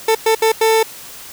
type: tone bursts at uneven times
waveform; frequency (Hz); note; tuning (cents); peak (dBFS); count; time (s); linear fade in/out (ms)
30% pulse; 444.7; A4; +18; -8; 4; 0.08-0.15 / 0.26-0.35 / 0.42-0.52 / 0.61-0.83; 5
effects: white hiss -35 dBFS RMS until 1.32 s